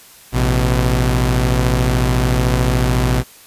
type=tone pair together; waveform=sawtooth; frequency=56.08 / 125.9 Hz; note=A1 / B2; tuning=+34 / +34 cents; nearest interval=octave + major second; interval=1400 cents; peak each=-12 dBFS; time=0.32-3.24 s; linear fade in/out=50 ms; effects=white hiss -43 dBFS RMS until 3.46 s + resampled to 32000 Hz